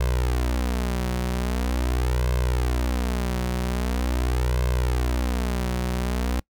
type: tone with flanger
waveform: sawtooth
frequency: 61.74 Hz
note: B1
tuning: in tune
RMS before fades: -24 dBFS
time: 0-6.4 s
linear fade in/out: 5 ms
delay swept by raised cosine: 1.9 to 5.4 ms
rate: 0.43 Hz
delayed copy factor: +1
effects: noise-tail reverb RT60 0.1 s tail -25 dB re dry